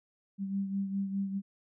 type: beating tone pair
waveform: sine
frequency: 195.7 / 200.6 Hz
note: G3 / G3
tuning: -3 / +40 cents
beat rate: 4.9 Hz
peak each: -31 / -39 dBFS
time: 0.38-1.42 s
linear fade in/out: 50 ms
effects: none